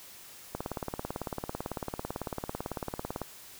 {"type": "click train", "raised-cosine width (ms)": 1, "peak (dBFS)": -19, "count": 49, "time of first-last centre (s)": [0.55, 3.217], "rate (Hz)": 18, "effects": ["white hiss -50 dBFS RMS until 3.59 s"]}